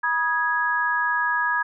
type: chord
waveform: sine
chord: G# minor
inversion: first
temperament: equal with one note detuned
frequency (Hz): 969.1 / 1244.5 / 1661.2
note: B5 / D#6 / G#6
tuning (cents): -33 / 0 / 0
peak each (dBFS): -25 / -28 / -22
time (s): 0.03-1.63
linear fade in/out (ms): 10
effects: none